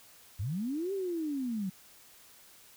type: linear two-way sweep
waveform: sine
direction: up then down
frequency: 82.8 to 400 to 180 Hz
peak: -31 dBFS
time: 0.39-1.7 s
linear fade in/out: 10 ms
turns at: 0.93 s
effects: white hiss -57 dBFS RMS until 2.76 s